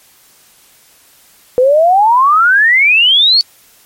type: exponential sweep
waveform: sine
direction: up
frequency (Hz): 487.8 to 4521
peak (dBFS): -5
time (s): 1.58-3.41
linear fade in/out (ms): 0
effects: white hiss -46 dBFS RMS until 3.85 s + MP3 64 kbps